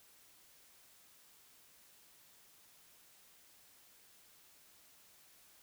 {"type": "silence", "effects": ["white hiss -64 dBFS RMS until 5.62 s"]}